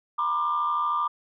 sine tone cluster, 950 / 1023 / 1192 Hz, A#5 / C6 / D6, +33 / -39 / +25 cents, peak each -30 / -30 / -23 dBFS, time 0.18-1.08 s, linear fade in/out 10 ms, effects tanh soft clip ceiling -17 dBFS

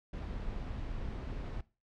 brown noise, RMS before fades -39 dBFS, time 0.13-1.61 s, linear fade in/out 5 ms, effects noise-tail reverb RT60 0.3 s tail -19 dB re dry + low-pass 4000 Hz 12 dB/octave

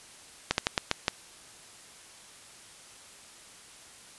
slowing click train, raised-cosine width 0.2 ms, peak -6 dBFS, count 6, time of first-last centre 0.51-1.081 s, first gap 71 ms, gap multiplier 1.24, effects white hiss -51 dBFS RMS until 4.18 s + resampled to 24000 Hz

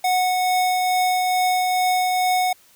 square tone with tremolo, 735 Hz, F#5, 12 cents flat, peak -17 dBFS, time 0.04-2.53 s, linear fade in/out 5 ms, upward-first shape triangle, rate 2.3 Hz, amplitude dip 25%, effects white hiss -54 dBFS RMS until 2.75 s

